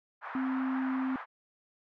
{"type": "band-pass noise", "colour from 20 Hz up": "white", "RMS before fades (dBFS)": -41, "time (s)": [0.21, 1.26], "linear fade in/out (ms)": 50, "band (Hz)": [780, 1500], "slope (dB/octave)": 24}
{"type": "tone", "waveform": "sine", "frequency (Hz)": 262.1, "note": "C4", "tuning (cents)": 3, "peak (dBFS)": -29, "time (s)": [0.35, 1.16], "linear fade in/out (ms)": 2}
{"effects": []}